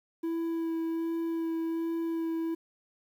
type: tone with vibrato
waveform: triangle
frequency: 329.6 Hz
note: E4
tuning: in tune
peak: -27 dBFS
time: 0.23-2.55 s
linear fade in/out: 10 ms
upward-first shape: sine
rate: 1.3 Hz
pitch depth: 11 cents each way
effects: 10-bit